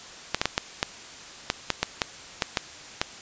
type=clicks; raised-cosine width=0.2 ms; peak=-4 dBFS; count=12; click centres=0.346 / 0.415 / 0.456 / 0.579 / 0.829 / 1.501 / 1.703 / 1.83 / 2.018 / 2.422 / 2.572 / 3.015 s; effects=white hiss -43 dBFS RMS until 3.21 s + resampled to 16000 Hz